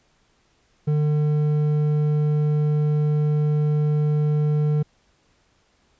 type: tone with hard clipping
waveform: sine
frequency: 150 Hz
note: D3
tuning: 37 cents sharp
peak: -19 dBFS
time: 0.87-4.83 s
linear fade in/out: 10 ms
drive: 6 dB
effects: pink hiss -63 dBFS RMS until 5.99 s + resampled to 16000 Hz